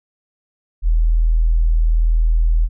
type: tone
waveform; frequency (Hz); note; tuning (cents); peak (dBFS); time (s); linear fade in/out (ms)
sine; 40.57; E1; -27; -11; 0.82-2.69; 50
effects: none